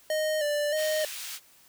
square tone with vibrato, 604 Hz, D5, 48 cents sharp, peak -26 dBFS, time 0.1-1.05 s, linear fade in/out 2 ms, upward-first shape square, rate 1.6 Hz, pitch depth 44 cents each way
pink high-pass noise, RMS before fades -38 dBFS, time 0.75-1.4 s, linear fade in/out 50 ms, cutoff 2500 Hz, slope 12 dB/octave
effects white hiss -58 dBFS RMS until 1.68 s

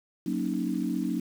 sine chord, D# minor seventh, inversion first, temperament equal, 185 / 233.1 / 277.2 / 311.1 Hz, F#3 / A#3 / C#4 / D#4, 0 / 0 / 0 / 0 cents, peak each -32 dBFS, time 0.26-1.2 s, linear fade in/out 5 ms, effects 8-bit

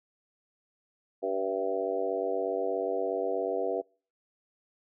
harmonic tone with a mistuned harmonic, 96.9 Hz, G2, 20 cents flat, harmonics 3 / 4 / 5 / 6 / 7 / 8, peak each -39 / -33 / -32 / -38 / -33 / -43 dBFS, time 1.22-3.82 s, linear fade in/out 20 ms, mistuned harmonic 7, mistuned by -23 cents, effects noise-tail reverb RT60 0.4 s tail -26 dB re dry

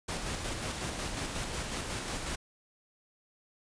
pink noise with tremolo, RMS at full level -35 dBFS, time 0.08-2.36 s, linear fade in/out 10 ms, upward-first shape square, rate 5.5 Hz, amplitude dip 30%, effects resampled to 22050 Hz

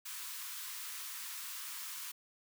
white high-pass noise, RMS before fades -44 dBFS, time 0.05-2.12 s, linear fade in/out 10 ms, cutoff 940 Hz, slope 96 dB/octave, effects none

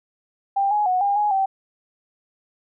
sine tone with pitch steps, 792 / 836 / 735 / 805 / 834 / 774 Hz, G5 / G#5 / F#5 / G5 / G#5 / G5, +18 / +11 / -12 / +46 / +7 / -22 cents, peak -17 dBFS, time 0.56-1.46 s, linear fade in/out 10 ms, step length 150 ms, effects none

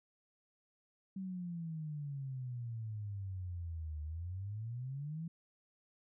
sine exponential two-way sweep, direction down then up, 193.9 to 75 to 169.3 Hz, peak -39 dBFS, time 1.16-5.28 s, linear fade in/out 5 ms, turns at 4.02 s, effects none

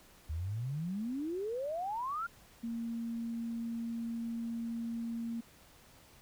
sine exponential sweep, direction up, 73.42 to 1429 Hz, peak -34 dBFS, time 0.29-2.27 s, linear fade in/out 10 ms
sine tone, 231.2 Hz, A#3, 14 cents flat, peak -35 dBFS, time 2.63-5.41 s, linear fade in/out 10 ms
effects pink hiss -60 dBFS RMS until 6.21 s

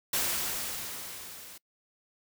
white noise with level ramp, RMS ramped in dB -28 to -48 dBFS, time 0.13-1.58 s, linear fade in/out 5 ms, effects noise-tail reverb RT60 0.1 s tail -24 dB re dry

